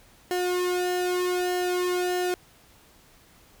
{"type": "tone with flanger", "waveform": "sawtooth", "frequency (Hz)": 360, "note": "F#4", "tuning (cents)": -47, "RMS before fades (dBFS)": -26, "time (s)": [0.31, 2.34], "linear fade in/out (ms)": 0, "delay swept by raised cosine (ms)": [0.83, 1.93], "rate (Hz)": 0.81, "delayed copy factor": -0.8, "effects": ["pink hiss -56 dBFS RMS until 3.6 s"]}